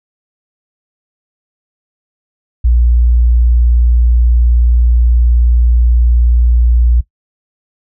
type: tone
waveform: sine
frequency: 59.4 Hz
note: A#1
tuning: 33 cents sharp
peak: -6 dBFS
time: 2.64-7.01 s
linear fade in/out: 10 ms
effects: noise-tail reverb RT60 0.1 s tail -17 dB re dry